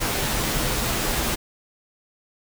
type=noise with comb filter; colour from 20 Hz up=pink; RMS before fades=-24 dBFS; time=0-1.36 s; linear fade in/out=20 ms; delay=11 ms; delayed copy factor=-0.5; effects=none